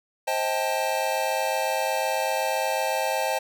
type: chord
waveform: square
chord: A half-diminished seventh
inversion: first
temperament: just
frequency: 528 / 633.6 / 792 / 880 Hz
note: C5 / Eb5 / G5 / A5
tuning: +16 / +31 / +18 / 0 cents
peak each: -30 dBFS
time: 0.27-3.39 s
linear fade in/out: 10 ms
effects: none